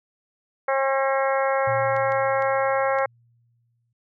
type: harmonic tone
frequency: 270 Hz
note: C#4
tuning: 45 cents flat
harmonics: 2 / 3 / 4 / 5 / 6 / 7 / 8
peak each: -22 / -26 / -28 / -30 / -32 / -33 / -34 dBFS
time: 0.68-3.06 s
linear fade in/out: 5 ms
type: tone with exponential decay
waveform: sine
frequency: 117.7 Hz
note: A#2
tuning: 17 cents sharp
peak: -29 dBFS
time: 1.67-3.93 s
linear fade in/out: 5 ms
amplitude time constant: 490 ms
type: clicks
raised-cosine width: 0.2 ms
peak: -26 dBFS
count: 4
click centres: 1.965 / 2.121 / 2.423 / 2.987 s
effects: none